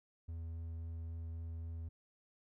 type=tone with vibrato; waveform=triangle; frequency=82.41 Hz; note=E2; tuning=in tune; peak=-39 dBFS; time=0.28-1.89 s; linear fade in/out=10 ms; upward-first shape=triangle; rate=3.7 Hz; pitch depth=9 cents each way; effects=none